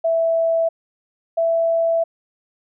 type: tone pair in turn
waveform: sine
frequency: 659.3 / 663.1 Hz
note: E5 / E5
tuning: 0 / +10 cents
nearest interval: unison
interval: 10 cents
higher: second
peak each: -15 dBFS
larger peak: neither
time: 0.04-0.69 / 1.37-2.04 s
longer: second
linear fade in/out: 10 ms
effects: none